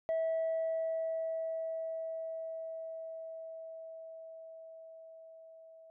sine tone with level ramp, 650 Hz, E5, 24 cents flat, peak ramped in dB -27 to -53 dBFS, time 0.09-5.9 s, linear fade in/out 0 ms, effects tanh soft clip ceiling -28 dBFS

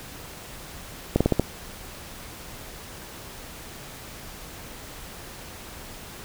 slowing click train, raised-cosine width 2 ms, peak -5 dBFS, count 5, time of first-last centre 1.16-1.396 s, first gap 46 ms, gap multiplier 1.17, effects pink hiss -41 dBFS RMS until 6.24 s

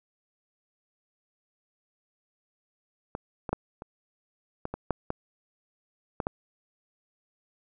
clicks, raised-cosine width 1 ms, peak -19 / -19 / -12 / -25 / -18 / -19 / -11 / -15 / -15 / -14 dBFS, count 10, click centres 3.151 / 3.492 / 3.53 / 3.821 / 4.654 / 4.74 / 4.907 / 5.104 / 6.202 / 6.269 s, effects none

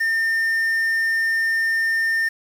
triangle tone with quantisation, 1810 Hz, A6, 48 cents sharp, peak -16 dBFS, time 0-2.29 s, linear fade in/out 10 ms, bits 7, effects none

